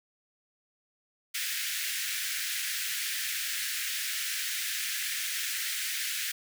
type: high-pass noise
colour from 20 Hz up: pink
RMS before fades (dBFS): -33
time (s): 1.34-6.32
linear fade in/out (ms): 10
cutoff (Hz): 1600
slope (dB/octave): 48
effects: none